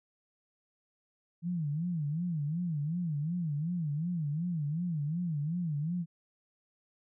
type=tone with vibrato; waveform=sine; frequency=160.4 Hz; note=E3; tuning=47 cents flat; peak=-30 dBFS; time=1.42-6.06 s; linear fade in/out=50 ms; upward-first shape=sine; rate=2.7 Hz; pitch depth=190 cents each way; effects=none